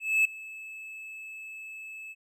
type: tone with ADSR envelope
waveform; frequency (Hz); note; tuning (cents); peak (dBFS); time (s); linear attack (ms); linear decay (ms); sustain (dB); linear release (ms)
triangle; 2607; E7; -20; -17; 0-2.15; 250; 5; -21; 37
effects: none